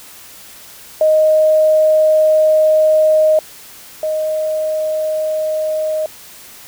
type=tone pair in turn; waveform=sine; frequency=622.3 / 622.3 Hz; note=D#5 / D#5; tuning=0 / 0 cents; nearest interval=unison; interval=0 cents; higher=neither; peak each=-8 / -15 dBFS; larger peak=first; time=1.01-3.39 / 4.03-6.06 s; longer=first; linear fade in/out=2 ms; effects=white hiss -38 dBFS RMS until 6.67 s